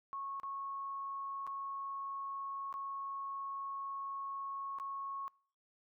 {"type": "tone with dropouts", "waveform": "sine", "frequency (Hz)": 1099, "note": "C#6", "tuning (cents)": -15, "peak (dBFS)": -39, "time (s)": [0.13, 5.28], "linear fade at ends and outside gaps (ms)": 0, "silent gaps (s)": [[0.399, 0.433], [1.467, 1.474], [2.727, 2.74], [4.786, 4.799]], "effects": ["noise-tail reverb RT60 0.5 s tail -26 dB re dry"]}